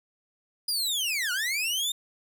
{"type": "linear two-way sweep", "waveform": "sawtooth", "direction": "down then up", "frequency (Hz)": [4978, 1396.9, 3672], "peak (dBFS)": -23, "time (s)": [0.68, 1.92], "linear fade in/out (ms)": 5, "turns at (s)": 1.32, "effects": []}